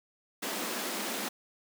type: high-pass noise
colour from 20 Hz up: pink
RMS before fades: -35 dBFS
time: 0.42-1.29 s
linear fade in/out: 10 ms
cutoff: 190 Hz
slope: 96 dB/octave
effects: none